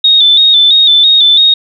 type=tone with vibrato; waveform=sine; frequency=3629 Hz; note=A#7; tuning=47 cents flat; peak=-3 dBFS; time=0.04-1.54 s; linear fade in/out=5 ms; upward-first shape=square; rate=3 Hz; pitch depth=50 cents each way; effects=none